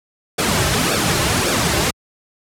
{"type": "noise with flanger", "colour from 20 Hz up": "pink", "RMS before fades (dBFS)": -17, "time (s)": [0.38, 1.91], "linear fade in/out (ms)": 10, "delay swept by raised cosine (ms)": [0.98, 4.28], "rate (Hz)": 1.8, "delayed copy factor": -0.7, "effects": ["high-pass 60 Hz 12 dB/octave", "low-pass 11000 Hz 12 dB/octave"]}